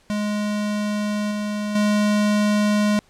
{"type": "tone with level steps", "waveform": "square", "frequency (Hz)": 208.7, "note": "G#3", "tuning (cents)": 9, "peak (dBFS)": [-22, -24, -17], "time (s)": [0.1, 2.99], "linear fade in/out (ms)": 0, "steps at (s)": [1.31, 1.75], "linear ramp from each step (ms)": 5, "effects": ["pink hiss -57 dBFS RMS until 3.09 s", "low-pass 9000 Hz 12 dB/octave"]}